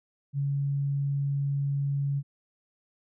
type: tone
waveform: sine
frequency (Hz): 140.4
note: C#3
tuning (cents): +22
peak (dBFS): -25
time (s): 0.33-2.23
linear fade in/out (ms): 50
effects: none